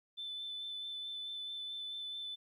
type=tone with vibrato; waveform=sine; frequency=3520 Hz; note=A7; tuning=in tune; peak=-39 dBFS; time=0.17-2.36 s; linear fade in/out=20 ms; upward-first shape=sine; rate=4.6 Hz; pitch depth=12 cents each way; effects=tanh soft clip ceiling -35 dBFS + 13-bit